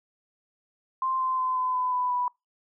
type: tone with pitch steps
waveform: sine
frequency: 1046.5 / 1036.3 / 1026.1 / 1016.1 / 1006.2 / 996.4 / 986.6 Hz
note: C6 / C6 / C6 / B5 / B5 / B5 / B5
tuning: 0 / -17 / -34 / +49 / +32 / +15 / -2 cents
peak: -24 dBFS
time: 1.02-2.28 s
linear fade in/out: 2 ms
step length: 180 ms
effects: noise-tail reverb RT60 0.2 s tail -25 dB re dry

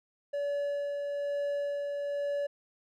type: tone with tremolo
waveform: triangle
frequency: 572 Hz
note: D5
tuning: 46 cents flat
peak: -27 dBFS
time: 0.33-2.47 s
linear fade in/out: 10 ms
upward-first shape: sine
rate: 1.1 Hz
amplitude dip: 30%
effects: none

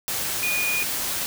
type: tone in noise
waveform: sine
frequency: 2452 Hz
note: D#7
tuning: 26 cents flat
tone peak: -23 dBFS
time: 0.43-0.83 s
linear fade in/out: 0 ms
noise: white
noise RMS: -27 dBFS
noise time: 0.08-1.26 s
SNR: +1 dB
effects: none

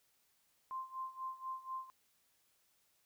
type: tone with tremolo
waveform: sine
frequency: 1046.5 Hz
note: C6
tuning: in tune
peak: -38 dBFS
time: 0.71-1.9 s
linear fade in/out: 0 ms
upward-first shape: sine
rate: 4.1 Hz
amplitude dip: 85%
effects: white hiss -75 dBFS RMS until 3.05 s

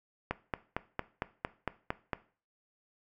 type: click train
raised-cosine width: 0.5 ms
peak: -16 dBFS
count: 9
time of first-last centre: 0.31-2.132 s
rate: 4.39 Hz
effects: noise-tail reverb RT60 0.4 s tail -17 dB re dry

